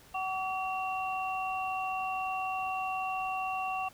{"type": "tone cluster", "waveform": "sine", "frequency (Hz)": [754, 1139, 2738], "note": ["F#5", "C#6", "F7"], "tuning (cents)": [32, 47, -35], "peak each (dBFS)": [-33, -37, -38], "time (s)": [0.14, 3.89], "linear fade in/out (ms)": 10, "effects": ["pink hiss -57 dBFS RMS until 3.93 s"]}